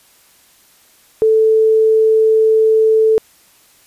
sine tone, 440 Hz, A4, in tune, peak -8 dBFS, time 1.22-3.18 s, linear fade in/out 0 ms, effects white hiss -50 dBFS RMS until 3.86 s + resampled to 32000 Hz

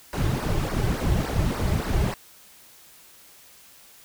brown noise with flanger, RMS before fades -24 dBFS, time 0.13-2.14 s, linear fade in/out 0 ms, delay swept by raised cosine 0.28 to 4.28 ms, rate 3.5 Hz, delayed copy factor -0.85, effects white hiss -51 dBFS RMS until 4.04 s

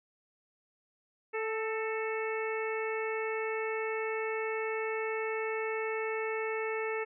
harmonic tone with a mistuned harmonic, 440 Hz, A4, in tune, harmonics 1 / 2 / 3 / 4 / 5 / 6, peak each -33 / -41 / -42 / -42 / -40 / -44 dBFS, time 1.33-7.05 s, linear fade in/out 20 ms, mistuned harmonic 4, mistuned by +30 cents, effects none

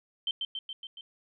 sine tone with echo, 3116 Hz, G7, 11 cents flat, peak -27 dBFS, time 0.27-0.31 s, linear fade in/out 2 ms, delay 140 ms, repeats 5, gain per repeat -3 dB, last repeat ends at 1.01 s, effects none

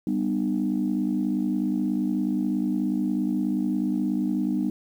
sine chord, G augmented, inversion none, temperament equal with one note detuned, 196 / 246.9 / 303.7 Hz, G3 / B3 / D#4, 0 / 0 / -42 cents, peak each -26 dBFS, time 0.07-4.7 s, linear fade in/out 2 ms, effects tanh soft clip ceiling -15 dBFS + 9-bit

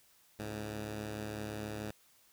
10% pulse tone pair together, 69.3 / 106.34 Hz, C#2 / G#2, 0 / +41 cents, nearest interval perfect fifth, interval 741 cents, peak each -40 / -31 dBFS, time 0.39-1.91 s, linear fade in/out 5 ms, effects white hiss -66 dBFS RMS until 2.32 s

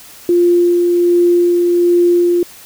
sine tone with tremolo, 349.2 Hz, F4, in tune, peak -7 dBFS, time 0.29-2.43 s, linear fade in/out 2 ms, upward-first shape sine, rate 1.3 Hz, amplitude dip 25%, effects white hiss -38 dBFS RMS until 2.65 s

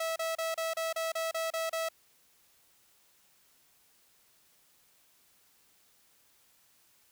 sawtooth tone bursts, 652 Hz, E5, 19 cents flat, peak -27 dBFS, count 10, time 0-1.888 s, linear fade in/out 5 ms, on 160 ms, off 32 ms, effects white hiss -66 dBFS RMS until 7.11 s

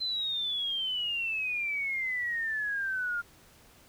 sine exponential sweep, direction down, 4100 to 1396.9 Hz, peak -29 dBFS, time 0-3.22 s, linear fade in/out 20 ms, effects pink hiss -58 dBFS RMS until 3.88 s

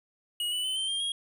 square tone with pitch steps, 2900 / 2971 / 3044 / 3119 / 3196 / 3274 Hz, F#7 / F#7 / F#7 / G7 / G7 / G#7, -35 / +6 / +48 / -9 / +33 / -25 cents, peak -29 dBFS, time 0.4-1.12 s, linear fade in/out 2 ms, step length 120 ms, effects resampled to 32000 Hz

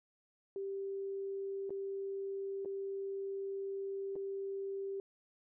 sine tone with dropouts, 392 Hz, G4, in tune, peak -37 dBFS, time 0.56-5 s, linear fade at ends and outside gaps 1 ms, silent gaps 1.695-1.705 / 2.649-2.657 / 4.156-4.162 s, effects none

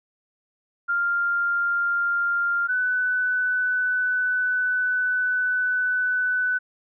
sine tone pair in turn, 1396.9 / 1497.5 Hz, F6 / F#6, 0 / +20 cents, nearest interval minor second, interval 120 cents, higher second, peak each -20 dBFS, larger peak neither, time 0.88-2.68 / 2.68-6.59 s, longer second, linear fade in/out 20 ms, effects none

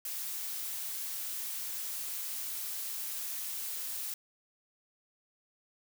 blue noise, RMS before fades -38 dBFS, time 0.05-4.14 s, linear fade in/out 2 ms, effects none

